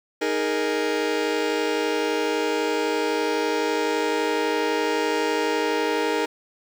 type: chord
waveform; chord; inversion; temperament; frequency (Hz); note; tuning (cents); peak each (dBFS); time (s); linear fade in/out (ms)
sawtooth; D# suspended fourth; none; just; 311.1 / 414.8 / 466.7; D#4 / G#4 / A#4; 0 / -2 / +2; -23 / -22 / -21; 0.21-6.26; 10
effects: low-pass 6000 Hz 12 dB/octave + 8-bit